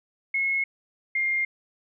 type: tone pair in turn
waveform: sine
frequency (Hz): 2174 / 2117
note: C#7 / C7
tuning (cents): -34 / +20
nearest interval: unison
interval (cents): 46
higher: first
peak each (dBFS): -22 / -22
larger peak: neither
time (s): 0.34-0.64 / 1.15-1.45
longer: neither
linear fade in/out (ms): 5
effects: none